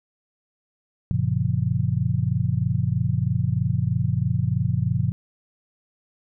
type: chord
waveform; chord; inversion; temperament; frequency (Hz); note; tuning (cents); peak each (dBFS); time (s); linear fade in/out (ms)
sine; Gb major seventh; none; just; 92.5 / 115.62 / 138.75 / 173.43; Gb2 / Bb2 / Db3 / F3; 0 / -14 / +2 / -12; -27 / -23 / -25 / -27; 1.11-5.12; 0
effects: none